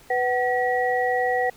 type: tone cluster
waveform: sine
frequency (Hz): 495.6 / 752 / 1921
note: B4 / F#5 / B6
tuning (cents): +6 / +28 / -48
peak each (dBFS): -24 / -23 / -26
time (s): 0.1-1.5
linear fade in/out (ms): 5
effects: pink hiss -51 dBFS RMS until 1.56 s